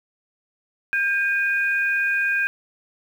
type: tone pair together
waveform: sine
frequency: 1599 / 2471 Hz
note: G6 / D#7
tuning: +34 / -13 cents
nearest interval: minor sixth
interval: 753 cents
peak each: -20 / -24 dBFS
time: 0.93-2.47 s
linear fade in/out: 0 ms
effects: 8-bit